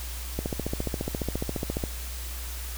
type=click train; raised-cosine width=2 ms; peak=-15 dBFS; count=22; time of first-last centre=0.39-1.838 s; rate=14.5 Hz; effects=added 60 Hz sine -34 dBFS peak until 2.77 s + white hiss -40 dBFS RMS until 2.77 s